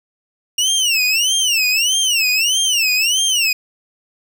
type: tone with vibrato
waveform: 25% pulse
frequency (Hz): 2812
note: F7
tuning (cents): +11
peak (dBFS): -10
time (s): 0.58-3.53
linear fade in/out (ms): 5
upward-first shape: sine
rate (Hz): 1.6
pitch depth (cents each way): 220
effects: none